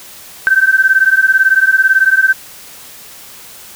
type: beating tone pair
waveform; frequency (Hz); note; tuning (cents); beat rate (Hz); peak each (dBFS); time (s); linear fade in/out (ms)
sine; 1540 / 1558; G6 / G6; -31 / -11; 18; -10; 0.47-2.33; 0
effects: white hiss -35 dBFS RMS until 3.75 s